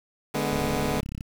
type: chord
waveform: 15% pulse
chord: G# diminished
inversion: second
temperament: equal with one note detuned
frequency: 146.83 / 210.3 / 246.9 Hz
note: D3 / G#3 / B3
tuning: 0 / +22 / 0 cents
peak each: -23 dBFS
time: 0.34-1.01 s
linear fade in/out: 10 ms
type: click train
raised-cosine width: 5 ms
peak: -22 dBFS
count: 24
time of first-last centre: 0.53-1.208 s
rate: 33.9 Hz
effects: 7-bit